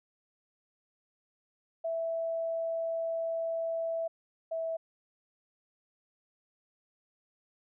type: tone pair in turn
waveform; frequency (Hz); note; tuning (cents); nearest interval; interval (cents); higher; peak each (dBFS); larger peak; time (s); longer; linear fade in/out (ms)
sine; 659.3 / 654; E5 / E5; 0 / -14; unison; 14; first; -30 / -31; first; 1.84-4.08 / 4.51-4.77; first; 10
effects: none